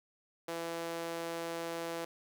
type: tone with high-pass filter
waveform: sawtooth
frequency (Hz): 167.3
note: E3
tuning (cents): +26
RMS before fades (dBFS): -39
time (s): 0.48-2.05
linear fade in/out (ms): 5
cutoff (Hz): 450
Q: 1.6
effects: none